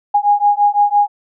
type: beating tone pair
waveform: sine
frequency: 819 / 824.9 Hz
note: G#5 / G#5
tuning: -24 / -12 cents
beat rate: 5.9 Hz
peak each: -13 dBFS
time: 0.14-1.08 s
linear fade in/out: 10 ms
effects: none